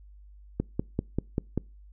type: click train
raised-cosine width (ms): 3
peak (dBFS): -13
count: 6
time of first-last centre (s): 0.6-1.577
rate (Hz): 5.12
effects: noise-tail reverb RT60 0.3 s tail -26 dB re dry + added 50 Hz sine -48 dBFS peak until 1.92 s